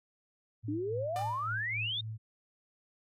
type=tone with tremolo; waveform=sine; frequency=110 Hz; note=A2; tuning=in tune; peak=-36 dBFS; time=0.63-2.18 s; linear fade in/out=20 ms; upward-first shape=sine; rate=3.6 Hz; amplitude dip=70%
type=exponential sweep; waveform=sine; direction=up; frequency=281.3 to 3729 Hz; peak=-32 dBFS; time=0.68-2.01 s; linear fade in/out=5 ms
type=tone with exponential decay; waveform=sawtooth; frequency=597 Hz; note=D5; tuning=28 cents sharp; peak=-33 dBFS; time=1.16-1.62 s; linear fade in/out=0 ms; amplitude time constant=100 ms
effects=AAC 48 kbps